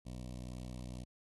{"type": "tone with notch filter", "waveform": "15% pulse", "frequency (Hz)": 62, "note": "B1", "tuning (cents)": 7, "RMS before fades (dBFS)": -45, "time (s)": [0.05, 1.05], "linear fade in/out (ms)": 20, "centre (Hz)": 1500, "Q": 0.53, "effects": ["AAC 32 kbps"]}